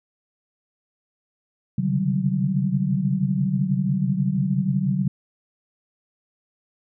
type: tone cluster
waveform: sine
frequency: 132.9 / 139 / 149.3 / 188.5 / 200.9 Hz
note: C3 / C#3 / D3 / F#3 / G3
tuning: +27 / +5 / +29 / +32 / +43 cents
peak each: -28 / -27 / -26 / -22 / -31 dBFS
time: 1.78-5.08 s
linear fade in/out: 5 ms
effects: none